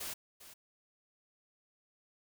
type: noise with echo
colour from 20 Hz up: white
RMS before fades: -41 dBFS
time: 0-0.14 s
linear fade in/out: 10 ms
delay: 400 ms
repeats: 1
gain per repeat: -13 dB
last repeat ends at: 0.54 s
effects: none